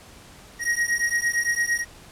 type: beating tone pair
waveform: square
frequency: 1882 / 1890.8 Hz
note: A#6 / A#6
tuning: +16 / +24 cents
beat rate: 8.8 Hz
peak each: -25 dBFS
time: 0.59-1.85 s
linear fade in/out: 50 ms
effects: pink hiss -47 dBFS RMS until 2.11 s + low-pass 11000 Hz 12 dB/octave